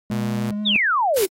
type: tone with vibrato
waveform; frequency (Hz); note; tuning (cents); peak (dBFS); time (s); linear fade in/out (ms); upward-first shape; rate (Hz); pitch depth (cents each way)
triangle; 208.6; G#3; +8; -21; 0.1-0.76; 0; triangle; 6.2; 26
type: tone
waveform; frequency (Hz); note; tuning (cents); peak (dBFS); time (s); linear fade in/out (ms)
sawtooth; 120; B2; -49; -21; 0.11-0.51; 5
type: exponential sweep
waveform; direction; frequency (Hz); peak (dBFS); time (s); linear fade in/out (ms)
sine; down; 3867 to 349.2; -16; 0.65-1.27; 20
type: noise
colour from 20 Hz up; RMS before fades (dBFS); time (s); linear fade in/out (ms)
white; -26; 1.16-1.26; 10
effects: AAC 48 kbps